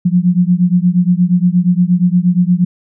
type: beating tone pair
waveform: sine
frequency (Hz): 174.61 / 183.11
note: F3 / F#3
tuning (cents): 0 / -18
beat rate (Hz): 8.5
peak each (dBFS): -11 / -12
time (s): 0.05-2.65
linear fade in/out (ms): 10
effects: none